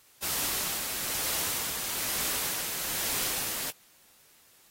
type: noise with tremolo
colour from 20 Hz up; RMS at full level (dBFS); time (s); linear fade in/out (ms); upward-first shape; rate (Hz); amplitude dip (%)
white; -30; 0.22-3.71; 10; sine; 1.1; 35
effects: white hiss -60 dBFS RMS until 4.7 s + AAC 48 kbps